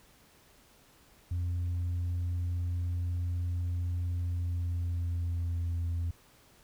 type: tone with pitch glide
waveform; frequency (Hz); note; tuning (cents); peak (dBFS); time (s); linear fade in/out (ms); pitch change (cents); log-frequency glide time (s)
sine; 87.6 to 85.01; F2 to F2; +6 to -46; -27; 1.31-6.11; 5; -52; 4.17-5.8
effects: tanh soft clip ceiling -28 dBFS + pink hiss -61 dBFS RMS until 6.63 s